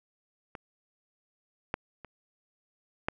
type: clicks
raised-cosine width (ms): 0.5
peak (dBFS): -25 / -14 / -29 / -13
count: 4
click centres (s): 0.552 / 1.741 / 2.047 / 3.085
effects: none